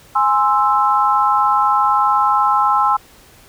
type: chord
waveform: sine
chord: Ab augmented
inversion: none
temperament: equal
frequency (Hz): 830.6 / 1046.5 / 1318.5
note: Ab5 / C6 / E6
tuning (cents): 0 / 0 / 0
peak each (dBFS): -16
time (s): 0.15-2.97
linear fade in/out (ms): 10
effects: pink hiss -46 dBFS RMS until 3.48 s